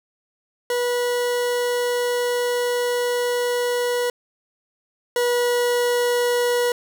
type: tone pair in turn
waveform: 40% pulse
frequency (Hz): 487.1 / 485.1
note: B4 / B4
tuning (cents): -24 / -31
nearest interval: unison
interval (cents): 7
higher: first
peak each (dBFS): -19 / -17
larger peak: second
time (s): 0.7-4.1 / 5.16-6.72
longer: first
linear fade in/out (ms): 2
effects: none